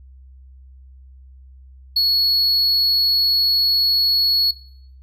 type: tone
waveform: triangle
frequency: 4366 Hz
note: C#8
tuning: 27 cents flat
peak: -13 dBFS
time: 1.96-4.51 s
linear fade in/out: 5 ms
effects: noise-tail reverb RT60 0.7 s tail -18 dB re dry + added 65 Hz sine -41 dBFS peak until 5.02 s